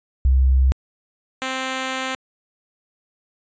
sine / 5% pulse tone pair in turn, 65.41 / 261.6 Hz, C2 / C4, 0 / 0 cents, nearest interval 2 octaves, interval 2400 cents, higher second, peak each -12 dBFS, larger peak neither, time 0.25-0.72 / 1.42-2.15 s, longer second, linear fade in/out 0 ms, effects resampled to 16000 Hz

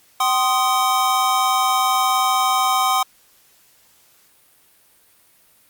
square chord, C minor, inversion second, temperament equal with one note detuned, 766.1 / 1046.5 / 1244.5 Hz, G5 / C6 / Eb6, -40 / 0 / 0 cents, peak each -21 dBFS, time 0.2-3.03 s, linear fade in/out 5 ms, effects white hiss -55 dBFS RMS until 5.69 s + Opus 48 kbps

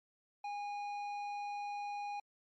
triangle tone with tanh clipping, 819 Hz, G#5, 24 cents flat, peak -40 dBFS, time 0.44-2.2 s, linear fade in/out 5 ms, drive 14 dB, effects MP3 48 kbps

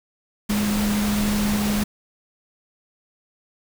sine tone in noise, 207.7 Hz, G#3, in tune, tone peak -20 dBFS, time 0.49-1.84 s, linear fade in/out 10 ms, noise pink, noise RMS -27 dBFS, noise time 0.49-1.84 s, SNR +4 dB, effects none

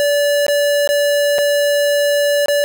square tone with dropouts, 578 Hz, D5, 28 cents flat, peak -13 dBFS, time 0-2.64 s, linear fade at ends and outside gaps 0 ms, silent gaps 0.466-0.482 / 0.875-0.89 / 1.383-1.387 / 2.459-2.483 s, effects none

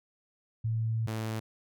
sine / sawtooth tone pair in turn, 112.3 / 110.37 Hz, A2 / A2, +36 / +6 cents, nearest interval unison, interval 30 cents, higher first, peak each -27 / -28 dBFS, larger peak first, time 0.64-1.07 / 1.07-1.4 s, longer first, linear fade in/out 10 ms, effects none

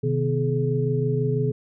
sine tone cluster, 129.1 / 155.2 / 247.1 / 423.8 Hz, C3 / D#3 / B3 / G#4, -23 / -4 / +1 / +35 cents, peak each -23 / -27 / -31 / -25 dBFS, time 0.03-1.52 s, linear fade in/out 10 ms, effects none

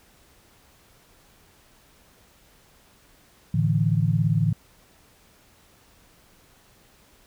sine chord, A suspended fourth, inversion none, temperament equal, 110 / 146.83 / 164.81 Hz, A2 / D3 / E3, 0 / 0 / 0 cents, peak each -23 dBFS, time 3.54-4.53 s, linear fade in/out 5 ms, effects pink hiss -57 dBFS RMS until 7.26 s

